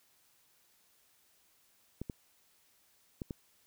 clicks, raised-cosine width 3 ms, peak -25 dBFS, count 4, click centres 2.016 / 2.098 / 3.218 / 3.308 s, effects white hiss -69 dBFS RMS until 3.66 s

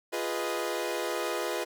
sawtooth chord, F half-diminished seventh, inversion none, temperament equal, 349.2 / 415.3 / 493.9 / 622.3 Hz, F4 / Ab4 / Cb5 / Eb5, 0 / 0 / 0 / 0 cents, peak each -31 / -32 / -31 / -32 dBFS, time 0.12-1.65 s, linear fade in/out 20 ms, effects none

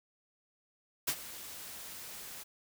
white noise with ADSR envelope, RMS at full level -30 dBFS, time 1.07-2.44 s, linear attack 12 ms, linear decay 65 ms, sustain -16 dB, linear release 18 ms, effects none

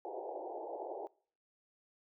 white band-pass noise, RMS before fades -43 dBFS, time 0.05-1.07 s, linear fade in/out 0 ms, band 330 to 870 Hz, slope 96 dB/octave, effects noise-tail reverb RT60 0.5 s tail -24 dB re dry

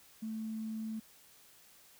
triangle tone with tanh clipping, 220 Hz, A3, in tune, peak -36 dBFS, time 0.22-1 s, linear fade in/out 10 ms, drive 2 dB, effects white hiss -61 dBFS RMS until 1.99 s

